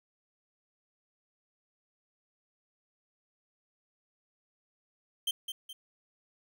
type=tone with echo; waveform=45% pulse; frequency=3136 Hz; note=G7; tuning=in tune; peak=-28 dBFS; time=5.27-5.31 s; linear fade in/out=5 ms; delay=210 ms; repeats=2; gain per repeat=-7 dB; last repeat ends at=5.73 s; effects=none